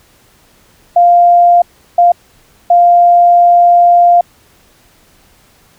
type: tone bursts at uneven times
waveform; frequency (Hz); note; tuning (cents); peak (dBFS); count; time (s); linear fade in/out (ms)
sine; 698.5; F5; 0; -3; 3; 0.96-1.62 / 1.98-2.12 / 2.7-4.21; 5
effects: pink hiss -48 dBFS RMS until 5.78 s